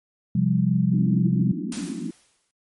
sine chord, C suspended fourth, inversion none, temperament equal with one note detuned, 130.81 / 174.61 / 198.96 Hz, C3 / F3 / G3, 0 / 0 / +26 cents, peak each -23 / -21 / -22 dBFS, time 0.35-1.52 s, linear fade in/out 5 ms
pink band-pass noise, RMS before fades -30 dBFS, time 0.92-2.11 s, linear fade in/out 5 ms, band 170 to 340 Hz, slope 96 dB/octave
white noise with exponential decay, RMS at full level -33 dBFS, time 1.72-2.51 s, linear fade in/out 2 ms, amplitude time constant 170 ms
effects MP3 48 kbps

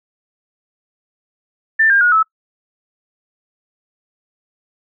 sine tone with pitch steps, 1780 / 1604.2 / 1445.8 / 1303 Hz, A6 / G6 / F#6 / E6, +20 / +40 / -40 / -20 cents, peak -9 dBFS, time 1.79-2.23 s, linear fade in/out 10 ms, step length 110 ms, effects noise-tail reverb RT60 0.1 s tail -25 dB re dry

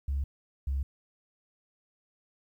sine tone pair in turn, 69.3 / 68.23 Hz, C#2 / C#2, 0 / -27 cents, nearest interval unison, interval 27 cents, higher first, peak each -26 dBFS, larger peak neither, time 0.08-0.24 / 0.67-0.83 s, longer neither, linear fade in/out 5 ms, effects tanh soft clip ceiling -24 dBFS + 11-bit

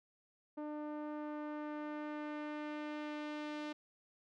sawtooth tone with low-pass filter sweep, 299.8 Hz, D4, 36 cents sharp, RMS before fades -43 dBFS, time 0.57-3.73 s, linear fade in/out 10 ms, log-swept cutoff 880 to 3900 Hz, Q 1, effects none

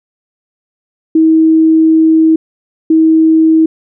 sine tone pair in turn, 320 / 320 Hz, D#4 / D#4, +49 / +49 cents, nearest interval unison, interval 0 cents, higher neither, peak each -4 dBFS, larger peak neither, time 1.15-2.36 / 2.9-3.66 s, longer first, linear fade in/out 5 ms, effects none

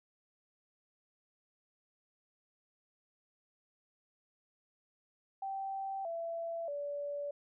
sine tone with pitch steps, 778 / 669.5 / 576.1 Hz, G5 / E5 / D5, -13 / +27 / -33 cents, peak -36 dBFS, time 5.42-7.31 s, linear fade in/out 5 ms, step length 630 ms, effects none

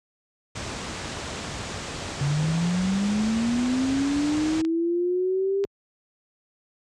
pink low-pass noise, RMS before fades -33 dBFS, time 0.55-4.62 s, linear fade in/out 10 ms, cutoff 8300 Hz, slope 48 dB/octave
sine linear sweep, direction up, 138.59 to 399.8 Hz, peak -21 dBFS, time 2.21-5.65 s, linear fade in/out 0 ms
click train, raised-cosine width 0.2 ms, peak -20 dBFS, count 4, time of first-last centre 2.67-5.64 s, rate 1.01 Hz
effects high-pass 60 Hz 12 dB/octave

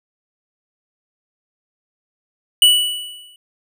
square tone with exponential decay, 2953 Hz, F#7, 4 cents flat, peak -6 dBFS, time 2.62-3.36 s, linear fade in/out 2 ms, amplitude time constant 160 ms, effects none

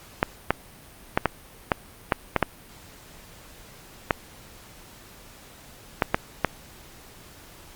clicks, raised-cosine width 0.5 ms, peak -3 dBFS, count 12, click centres 0.229 / 0.506 / 1.175 / 1.257 / 1.718 / 2.122 / 2.363 / 2.427 / 4.108 / 6.022 / 6.145 / 6.447 s, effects pink hiss -48 dBFS RMS until 7.75 s + Opus 48 kbps

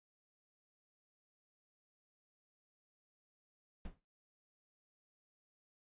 brown noise with exponential decay, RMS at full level -42 dBFS, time 3.85-4 s, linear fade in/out 1 ms, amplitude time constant 32 ms, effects noise-tail reverb RT60 0.3 s tail -22 dB re dry + resampled to 8000 Hz

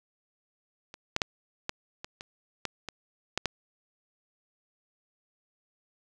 clicks, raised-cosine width 0.2 ms, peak -26 / -9 / -8 / -13 / -21 / -23 / -13 / -19 / -10 / -10 dBFS, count 10, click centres 0.941 / 1.164 / 1.218 / 1.694 / 2.045 / 2.209 / 2.653 / 2.887 / 3.376 / 3.457 s, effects none

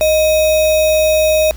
sine tone with sample-and-hold, 622.3 Hz, D#5, in tune, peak -9 dBFS, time 0.01-1.51 s, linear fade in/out 0 ms, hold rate 3150 Hz, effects added 60 Hz sine -28 dBFS peak until 1.56 s + pink hiss -41 dBFS RMS until 1.56 s

